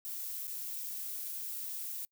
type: noise with dropouts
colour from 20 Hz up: violet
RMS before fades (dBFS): -40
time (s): 0.05-2.05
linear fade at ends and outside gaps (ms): 0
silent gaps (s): 0.47-0.478
effects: noise-tail reverb RT60 0.1 s tail -26 dB re dry